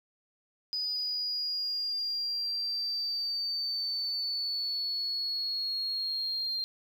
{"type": "exponential sweep", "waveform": "sine", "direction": "down", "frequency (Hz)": [4975, 4186], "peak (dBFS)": -29, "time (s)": [0.73, 6.64], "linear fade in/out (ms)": 0, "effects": ["tanh soft clip ceiling -25 dBFS", "10-bit"]}